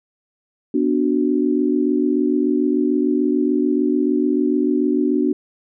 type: chord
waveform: sine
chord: B minor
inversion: none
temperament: equal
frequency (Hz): 246.9 / 293.7 / 370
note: B3 / D4 / F#4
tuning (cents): 0 / 0 / 0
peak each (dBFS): -20 / -18 / -21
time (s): 0.74-5.33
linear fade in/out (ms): 5
effects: none